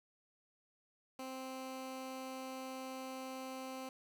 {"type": "tone", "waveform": "15% pulse", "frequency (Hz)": 261.6, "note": "C4", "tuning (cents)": 0, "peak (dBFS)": -37, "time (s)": [1.19, 3.89], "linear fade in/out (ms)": 2, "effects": []}